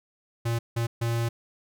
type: tone bursts at uneven times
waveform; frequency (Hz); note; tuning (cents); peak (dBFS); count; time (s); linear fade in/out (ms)
square; 116.54; A#2; 0; -25; 3; 0.45-0.59 / 0.76-0.87 / 1.01-1.29; 10
effects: none